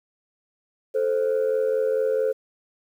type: tone pair together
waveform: sine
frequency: 439.3 / 523.8 Hz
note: A4 / C5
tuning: -3 / +2 cents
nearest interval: minor third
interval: 305 cents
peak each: -21 dBFS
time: 0.94-2.33 s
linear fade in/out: 20 ms
effects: tanh soft clip ceiling -16 dBFS + 9-bit